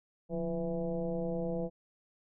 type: tone with frequency modulation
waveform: sine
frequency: 338.7 Hz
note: E4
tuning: 47 cents sharp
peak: -31 dBFS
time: 0.29-1.7 s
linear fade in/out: 50 ms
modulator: 162 Hz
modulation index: 1.8
effects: none